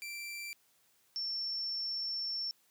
sawtooth / sine tone pair in turn, 2349 / 5418 Hz, D7 / E8, 0 / +47 cents, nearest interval octave + major second, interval 1447 cents, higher second, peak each -37 / -34 dBFS, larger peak second, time 0.02-0.53 / 1.16-2.51 s, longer second, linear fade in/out 0 ms, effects white hiss -70 dBFS RMS until 2.7 s + high-pass 80 Hz 12 dB/octave

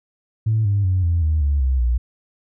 sine tone with pitch steps, 110 / 100.87 / 92.5 / 84.82 / 77.78 / 71.33 / 65.41 / 59.98 Hz, A2 / G2 / F#2 / E2 / D#2 / D2 / C2 / B1, 0 / +50 / 0 / +50 / 0 / -50 / 0 / -50 cents, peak -14 dBFS, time 0.46-1.98 s, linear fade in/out 10 ms, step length 190 ms, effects tanh soft clip ceiling -11 dBFS

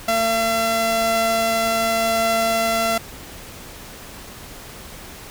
sawtooth tone pair together, 226.3 / 678 Hz, A3 / E5, +49 / +49 cents, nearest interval octave + perfect fifth, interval 1900 cents, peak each -23 / -14 dBFS, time 0.08-2.98 s, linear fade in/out 5 ms, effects pink hiss -38 dBFS RMS until 5.3 s

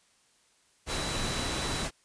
sine tone in noise, 3944 Hz, B7, 3 cents flat, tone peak -39 dBFS, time 0.87-1.87 s, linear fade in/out 50 ms, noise pink, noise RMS -32 dBFS, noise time 0.86-1.91 s, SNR -10 dB, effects white hiss -66 dBFS RMS until 2.04 s + resampled to 22050 Hz

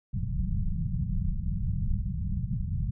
pink low-pass noise, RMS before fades -29 dBFS, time 0.13-2.91 s, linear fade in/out 10 ms, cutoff 200 Hz, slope 96 dB/octave, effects none

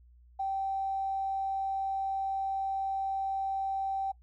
triangle tone with tanh clipping, 777 Hz, G5, 16 cents flat, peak -29 dBFS, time 0.39-4.12 s, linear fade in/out 10 ms, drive 3 dB, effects noise-tail reverb RT60 0.1 s tail -20 dB re dry + added 60 Hz sine -55 dBFS peak until 4.22 s

